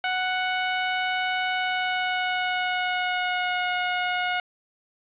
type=tone with pitch glide; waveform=15% pulse; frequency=740 to 723.5 Hz; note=F#5 to F#5; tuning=0 to -39 cents; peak=-17 dBFS; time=0.04-4.4 s; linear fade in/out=2 ms; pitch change=-39 cents; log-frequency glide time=1.51-3.72 s; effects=resampled to 8000 Hz + 8-bit